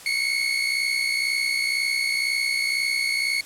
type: tone pair together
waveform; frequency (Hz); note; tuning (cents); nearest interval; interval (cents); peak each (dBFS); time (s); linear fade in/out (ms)
30% pulse; 2161 / 2223; C#7 / C#7; -45 / +4; unison; 49; -22; 0.06-3.41; 2
effects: white hiss -43 dBFS RMS until 3.45 s + low-pass 11000 Hz 12 dB/octave